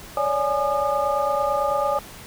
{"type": "tone cluster", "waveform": "sine", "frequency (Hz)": [557, 586, 835, 1216], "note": ["C#5", "D5", "G#5", "D#6"], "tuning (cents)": [8, -4, 9, -40], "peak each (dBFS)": -25, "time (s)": [0.17, 1.99], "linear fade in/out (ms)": 2, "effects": ["pink hiss -41 dBFS RMS until 2.26 s"]}